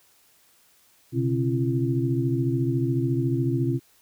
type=tone cluster; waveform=sine; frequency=126.2 / 140.2 / 270.4 / 340.1 Hz; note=B2 / C#3 / C#4 / F4; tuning=+38 / +20 / -43 / -46 cents; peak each=-24 / -30 / -28 / -27 dBFS; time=1.12-3.8 s; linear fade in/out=50 ms; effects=white hiss -60 dBFS RMS until 4.01 s